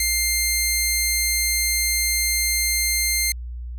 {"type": "tone", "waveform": "10% pulse", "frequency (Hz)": 2100, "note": "C7", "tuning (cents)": 6, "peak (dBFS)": -10, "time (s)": [0, 3.32], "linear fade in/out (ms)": 2, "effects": ["added 60 Hz sine -29 dBFS peak until 3.78 s"]}